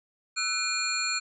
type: tone cluster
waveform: sine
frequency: 1323 / 1500 / 2414 / 4281 / 7260 Hz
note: E6 / F#6 / D7 / C8 / A#8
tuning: +6 / +23 / +47 / +39 / -47 cents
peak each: -36 / -37 / -31 / -31 / -32 dBFS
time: 0.36-1.2 s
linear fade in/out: 20 ms
effects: none